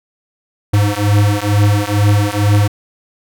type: beating tone pair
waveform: square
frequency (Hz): 102 / 104.2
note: G#2 / G#2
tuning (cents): -31 / +6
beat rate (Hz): 2.2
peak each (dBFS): -14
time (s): 0.73-2.68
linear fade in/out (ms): 10
effects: none